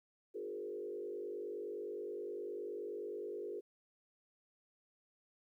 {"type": "tone with frequency modulation", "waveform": "sine", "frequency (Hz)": 415.3, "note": "G#4", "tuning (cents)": 0, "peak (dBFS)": -40, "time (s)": [0.34, 3.61], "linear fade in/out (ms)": 20, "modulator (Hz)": 49.6, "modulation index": 1.3, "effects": ["13-bit"]}